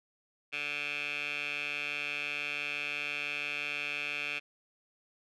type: tone with band-pass filter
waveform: 15% pulse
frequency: 145.9 Hz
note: D3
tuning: 11 cents flat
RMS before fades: -36 dBFS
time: 0.52-4.4 s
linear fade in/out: 20 ms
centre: 2600 Hz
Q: 6
effects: none